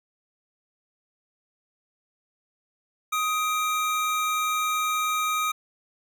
square tone pair together, 1254 / 2367 Hz, D#6 / D7, +13 / +13 cents, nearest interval major seventh, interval 1100 cents, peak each -25 / -31 dBFS, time 3.12-5.52 s, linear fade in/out 10 ms, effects none

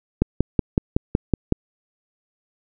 click train, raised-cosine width 3 ms, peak -3 dBFS, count 8, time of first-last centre 0.22-1.524 s, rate 5.37 Hz, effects none

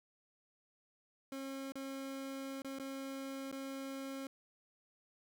30% pulse tone with dropouts, 270.5 Hz, C#4, 42 cents flat, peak -39 dBFS, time 1.32-4.27 s, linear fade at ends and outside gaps 2 ms, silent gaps 1.721-1.755 / 2.62-2.646 / 2.787-2.797 / 3.515-3.525 s, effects none

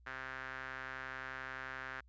sawtooth tone with band-pass filter, 131.4 Hz, C3, 8 cents sharp, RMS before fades -45 dBFS, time 0.06-2.01 s, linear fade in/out 10 ms, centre 1600 Hz, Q 3.7, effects added 60 Hz sine -60 dBFS peak until 2.08 s + resampled to 16000 Hz

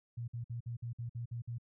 sine tone bursts, 118.2 Hz, A#2, 24 cents sharp, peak -37 dBFS, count 9, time 0.17-1.584 s, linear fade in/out 10 ms, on 110 ms, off 53 ms, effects none

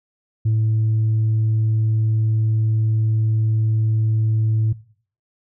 sine tone, 110 Hz, A2, in tune, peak -13 dBFS, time 0.45-4.73 s, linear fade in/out 10 ms, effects noise-tail reverb RT60 0.5 s tail -20 dB re dry + tanh soft clip ceiling -13 dBFS

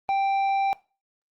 triangle tone with tanh clipping, 785 Hz, G5, 2 cents sharp, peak -22 dBFS, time 0.09-0.73 s, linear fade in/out 0 ms, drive 11 dB, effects noise-tail reverb RT60 0.3 s tail -19 dB re dry + Opus 32 kbps

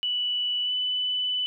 sine tone with pitch glide, 2960 to 2993 Hz, F#7 to F#7, 0 to +19 cents, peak -24 dBFS, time 0.03-1.46 s, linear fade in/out 0 ms, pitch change +19 cents, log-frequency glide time 0.63-0.72 s, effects none

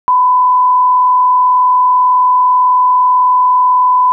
sine tone with frequency modulation, 1002 Hz, B5, 25 cents sharp, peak -6 dBFS, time 0.08-4.12 s, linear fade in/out 0 ms, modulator 38.2 Hz, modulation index 0.3, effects none

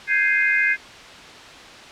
sine chord, Ab major seventh, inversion third, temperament equal, 1568 / 1661.2 / 2093 / 2489 Hz, G6 / Ab6 / C7 / Eb7, 0 / 0 / 0 / 0 cents, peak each -24 / -21 / -19 / -25 dBFS, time 0.07-0.77 s, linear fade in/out 50 ms, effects white hiss -40 dBFS RMS until 1.91 s + low-pass 4000 Hz 12 dB/octave

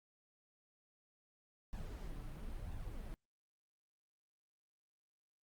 brown noise with flanger, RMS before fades -45 dBFS, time 1.73-3.14 s, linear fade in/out 0 ms, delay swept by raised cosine 1.1 to 6.9 ms, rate 1 Hz, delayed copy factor +0.55, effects Opus 48 kbps

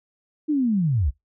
sine linear sweep, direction down, 313.9 to 56.1 Hz, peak -18 dBFS, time 0.48-1.11 s, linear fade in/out 20 ms, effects noise-tail reverb RT60 0.2 s tail -25 dB re dry

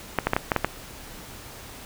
clicks, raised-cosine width 0.5 ms, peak -5 dBFS, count 7, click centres 0.187 / 0.27 / 0.334 / 0.365 / 0.518 / 0.563 / 0.646 s, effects pink hiss -42 dBFS RMS until 1.85 s

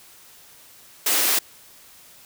white high-pass noise, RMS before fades -20 dBFS, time 1.06-1.39 s, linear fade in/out 5 ms, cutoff 240 Hz, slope 96 dB/octave, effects white hiss -49 dBFS RMS until 2.25 s

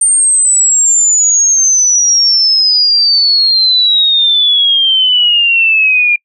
sine exponential sweep, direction down, 8870 to 2400 Hz, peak -6 dBFS, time 0.01-6.16 s, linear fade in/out 5 ms, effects noise-tail reverb RT60 0.1 s tail -26 dB re dry

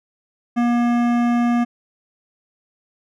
sine tone with hard clipping, 238.9 Hz, A#3, 43 cents sharp, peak -17 dBFS, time 0.56-1.65 s, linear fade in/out 20 ms, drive 15 dB, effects none

